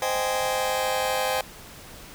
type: chord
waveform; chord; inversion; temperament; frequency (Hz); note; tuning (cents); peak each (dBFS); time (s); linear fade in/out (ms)
sawtooth; Ab major seventh; first; just; 519.1 / 623 / 778.7 / 830.6; C5 / Eb5 / G5 / Ab5; -14 / +2 / -12 / 0; -23 / -27 / -25 / -26; 0.02-1.41; 2
effects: pink hiss -44 dBFS RMS until 2.14 s